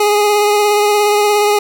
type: tone with vibrato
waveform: 25% pulse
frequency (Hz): 415.3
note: G#4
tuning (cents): 0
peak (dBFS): -6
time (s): 0-1.59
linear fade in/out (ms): 5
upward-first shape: triangle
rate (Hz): 17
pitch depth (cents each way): 24
effects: none